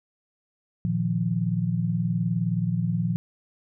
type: chord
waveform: sine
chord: Bb suspended fourth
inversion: none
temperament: equal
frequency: 116.54 / 155.56 / 174.61 Hz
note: Bb2 / Eb3 / F3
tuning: 0 / 0 / 0 cents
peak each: -27 / -29 / -25 dBFS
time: 0.85-3.16 s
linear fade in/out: 0 ms
effects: none